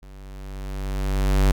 square tone with level ramp, 48.37 Hz, G1, 22 cents flat, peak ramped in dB -42 to -14 dBFS, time 0.02-1.52 s, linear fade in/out 10 ms, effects none

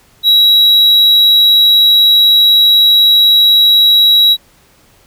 triangle tone, 3876 Hz, B7, 33 cents flat, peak -3 dBFS, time 0.23-4.37 s, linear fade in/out 50 ms, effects pink hiss -48 dBFS RMS until 5.06 s

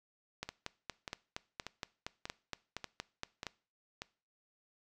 two click trains, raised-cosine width 0.2 ms, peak -23 / -21 dBFS, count 7 / 14, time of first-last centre 0.49-4.019 / 0.43-3.467 s, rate 1.7 / 4.28 Hz, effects noise-tail reverb RT60 0.4 s tail -21 dB re dry

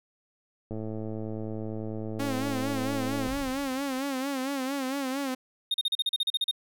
click train, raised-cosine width 2 ms, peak -23 dBFS, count 280, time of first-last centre 0.71-3.27 s, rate 109 Hz
sawtooth tone with vibrato, 269.5 Hz, C#4, 49 cents flat, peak -25 dBFS, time 2.19-5.35 s, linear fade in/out 10 ms, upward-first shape sine, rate 4.4 Hz, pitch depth 88 cents each way
brown noise with exponential decay, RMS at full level -36 dBFS, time 3.28-4.25 s, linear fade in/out 0 ms, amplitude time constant 210 ms
triangle tone bursts, 3694 Hz, A#7, 16 cents flat, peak -22 dBFS, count 12, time 5.71-6.512 s, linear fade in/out 5 ms, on 32 ms, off 38 ms
effects none

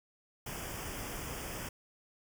pink band-stop noise, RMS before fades -41 dBFS, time 0.46-1.69 s, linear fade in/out 5 ms, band 3400 to 4800 Hz, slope 96 dB/octave, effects none

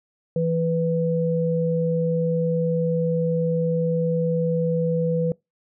sine tone pair together, 165.3 / 495.3 Hz, E3 / B4, +5 / +5 cents, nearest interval octave + perfect fifth, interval 1900 cents, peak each -22 dBFS, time 0.36-5.32 s, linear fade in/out 2 ms, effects noise-tail reverb RT60 0.2 s tail -24 dB re dry

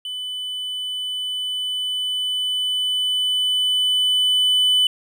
triangle tone with level ramp, 3000 Hz, F#7, 23 cents sharp, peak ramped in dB -25 to -12 dBFS, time 0.05-4.87 s, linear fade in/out 2 ms, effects none

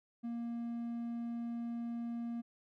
triangle tone, 234.6 Hz, A#3, 11 cents sharp, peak -35 dBFS, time 0.23-2.42 s, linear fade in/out 20 ms, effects none

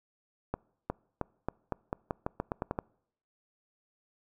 accelerating click train, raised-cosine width 1 ms, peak -17 dBFS, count 13, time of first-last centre 0.54-2.789 s, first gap 360 ms, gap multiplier 0.87, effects noise-tail reverb RT60 0.7 s tail -26 dB re dry

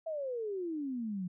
sine exponential sweep, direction down, 663 to 174.7 Hz, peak -34 dBFS, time 0.06-1.28 s, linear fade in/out 10 ms, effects none

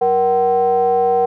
triangle ring-modulated tone, 141.9 Hz, C#3, 41 cents sharp, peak -7 dBFS, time 0.01-1.26 s, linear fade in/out 10 ms, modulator 615 Hz, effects none

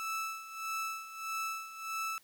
30% pulse tone with tremolo, 1314 Hz, E6, 6 cents flat, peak -31 dBFS, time 0-2.18 s, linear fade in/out 0 ms, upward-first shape sine, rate 1.6 Hz, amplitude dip 75%, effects white hiss -65 dBFS RMS until 2.23 s

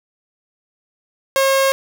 sawtooth tone, 540 Hz, C#5, 45 cents flat, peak -9 dBFS, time 1.36-1.72 s, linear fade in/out 0 ms, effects none

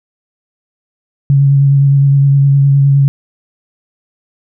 sine tone with vibrato, 139.2 Hz, C#3, 8 cents sharp, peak -5 dBFS, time 1.3-3.08 s, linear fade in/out 0 ms, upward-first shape sine, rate 9.7 Hz, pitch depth 18 cents each way, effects none

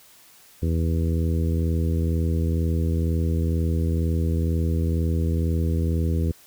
harmonic tone, 82.1 Hz, E2, 6 cents flat, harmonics 1 / 2 / 3 / 4 / 5 / 6, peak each -21 / -27 / -31 / -33 / -35 / -37 dBFS, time 0.62-6.32 s, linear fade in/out 10 ms, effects white hiss -52 dBFS RMS until 6.46 s

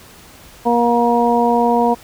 harmonic tone, 237.4 Hz, A#3, 32 cents sharp, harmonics 1 / 2 / 3 / 4, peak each -17 / -17 / -17 / -17 dBFS, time 0.65-1.95 s, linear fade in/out 20 ms, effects pink hiss -42 dBFS RMS until 2.03 s

